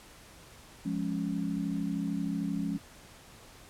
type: chord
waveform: sine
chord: Db major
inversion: first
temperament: equal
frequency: 174.61 / 207.7 / 277.2 Hz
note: F3 / Ab3 / Db4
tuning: 0 / 0 / 0 cents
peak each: -34 dBFS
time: 0.85-2.78 s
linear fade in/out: 10 ms
effects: pink hiss -53 dBFS RMS until 3.69 s + low-pass 12000 Hz 12 dB/octave